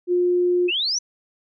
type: tone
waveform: sine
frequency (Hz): 355.9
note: F4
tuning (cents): +33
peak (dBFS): -16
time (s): 0.07-0.71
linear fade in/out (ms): 50
type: exponential sweep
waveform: sine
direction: up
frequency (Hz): 2530 to 6100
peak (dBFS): -20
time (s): 0.68-0.99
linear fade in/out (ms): 10
effects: none